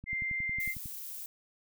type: click train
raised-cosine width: 5 ms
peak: -32 dBFS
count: 10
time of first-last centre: 0.04-0.858 s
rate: 11 Hz
type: tone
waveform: sine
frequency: 2093 Hz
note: C7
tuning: in tune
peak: -31 dBFS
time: 0.06-0.75 s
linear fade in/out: 50 ms
type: noise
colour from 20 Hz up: violet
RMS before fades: -42 dBFS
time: 0.6-1.26 s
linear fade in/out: 2 ms
effects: none